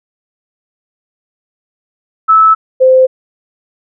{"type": "tone pair in turn", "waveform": "sine", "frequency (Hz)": [1306, 518.3], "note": ["E6", "C5"], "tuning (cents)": [-17, -16], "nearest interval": "octave + major third", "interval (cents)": 1599, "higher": "first", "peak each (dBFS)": -3, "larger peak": "neither", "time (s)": [[2.28, 2.55], [2.8, 3.07]], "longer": "neither", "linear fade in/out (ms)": 20, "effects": []}